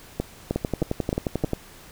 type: two click trains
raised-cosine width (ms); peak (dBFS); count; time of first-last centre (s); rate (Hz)
2; -10 / -10; 5 / 12; 0.2-1.438 / 0.56-1.533; 3.23 / 11.3
effects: pink hiss -47 dBFS RMS until 1.91 s